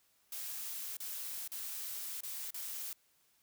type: noise with dropouts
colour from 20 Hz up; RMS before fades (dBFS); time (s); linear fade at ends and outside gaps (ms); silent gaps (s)
blue; -42; 0.32-2.93; 2; 0.969-1.002 / 1.477-1.518 / 2.207-2.233 / 2.506-2.543
effects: white hiss -72 dBFS RMS until 3.42 s